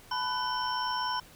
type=tone cluster; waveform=sine; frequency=871 / 995 / 1496 / 3065 / 5430 Hz; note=A5 / B5 / F#6 / G7 / F8; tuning=-18 / +13 / +19 / -40 / -50 cents; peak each=-37 / -31 / -38 / -39 / -37 dBFS; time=0.11-1.2 s; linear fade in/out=5 ms; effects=pink hiss -54 dBFS RMS until 1.35 s